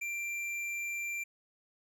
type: tone with tanh clipping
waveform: sine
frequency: 2363 Hz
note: D7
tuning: 10 cents sharp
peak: -36 dBFS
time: 0.01-1.24 s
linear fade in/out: 10 ms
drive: 12 dB
effects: none